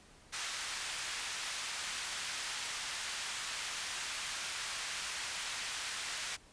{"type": "band-pass noise", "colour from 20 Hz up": "pink", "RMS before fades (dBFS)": -40, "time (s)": [0.32, 6.37], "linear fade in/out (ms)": 20, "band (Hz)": [1500, 9100], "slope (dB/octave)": 12, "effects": ["pink hiss -60 dBFS RMS until 6.52 s", "resampled to 22050 Hz"]}